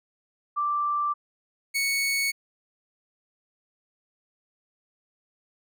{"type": "tone pair in turn", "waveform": ["sine", "sawtooth"], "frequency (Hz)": [1174.7, 2218], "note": ["D6", "C#7"], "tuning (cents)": [0, 0], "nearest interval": "major seventh", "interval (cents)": 1100, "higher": "second", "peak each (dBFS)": [-23, -20], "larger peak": "second", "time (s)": [[0.56, 1.14], [1.74, 2.32]], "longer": "neither", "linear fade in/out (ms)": 20, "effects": []}